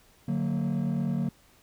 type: chord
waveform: triangle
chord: D augmented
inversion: none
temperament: just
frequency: 146.83 / 183.54 / 229.4 Hz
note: D3 / F#3 / A#3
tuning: 0 / -14 / -28 cents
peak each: -27 dBFS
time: 0.28-1.29 s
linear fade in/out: 5 ms
effects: tanh soft clip ceiling -20 dBFS + pink hiss -60 dBFS RMS until 1.62 s